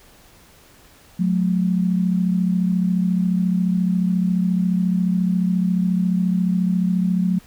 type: tone pair together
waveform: sine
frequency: 181.13 / 215.4 Hz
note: F#3 / A3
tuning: -37 / -37 cents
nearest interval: minor third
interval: 300 cents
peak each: -17 / -23 dBFS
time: 1.19-7.39 s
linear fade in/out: 10 ms
effects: pink hiss -50 dBFS RMS until 7.46 s